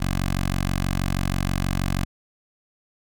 10% pulse tone with notch filter, 46.25 Hz, F#1, in tune, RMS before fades -24 dBFS, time 0-2.05 s, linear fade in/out 10 ms, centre 440 Hz, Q 0.85, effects none

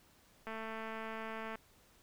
click train, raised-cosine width 0.5 ms, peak -29 dBFS, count 242, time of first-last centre 0.47-1.556 s, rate 222 Hz, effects pink hiss -66 dBFS RMS until 2.02 s

